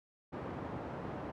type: band-pass noise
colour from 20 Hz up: pink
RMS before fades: -42 dBFS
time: 0.32-1.32 s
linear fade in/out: 20 ms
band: 120 to 1000 Hz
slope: 12 dB/octave
effects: none